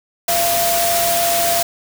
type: tone in noise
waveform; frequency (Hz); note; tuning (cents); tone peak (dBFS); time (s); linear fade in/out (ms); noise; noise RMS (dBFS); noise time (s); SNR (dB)
sine; 686; F5; -31; -17; 0.28-1.63; 5; white; -19; 0.28-1.63; -1
effects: none